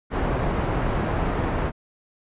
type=low-pass noise; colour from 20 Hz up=pink; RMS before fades=-24 dBFS; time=0.1-1.72 s; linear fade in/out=50 ms; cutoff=1300 Hz; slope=12 dB/octave; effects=resampled to 8000 Hz